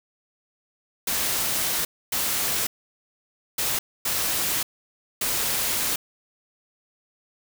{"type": "noise bursts at uneven times", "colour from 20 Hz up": "white", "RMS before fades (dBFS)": -25, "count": 5, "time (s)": [[1.07, 1.85], [2.12, 2.67], [3.58, 3.79], [4.05, 4.63], [5.21, 5.96]], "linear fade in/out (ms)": 5, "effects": []}